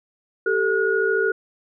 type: tone cluster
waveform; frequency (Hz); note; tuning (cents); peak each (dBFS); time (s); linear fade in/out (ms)
sine; 390.1 / 443.5 / 1446; G4 / A4 / F#6; -8 / +14 / -40; -22; 0.46-1.32; 5
effects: none